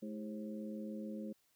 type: harmonic tone with a mistuned harmonic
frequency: 106.8 Hz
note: G#2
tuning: 49 cents sharp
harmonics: 2 / 3 / 4 / 5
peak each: -42 / -49 / -53 / -50 dBFS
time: 0.02-1.33 s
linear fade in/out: 10 ms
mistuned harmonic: 4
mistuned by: -110 cents
effects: white hiss -75 dBFS RMS until 1.55 s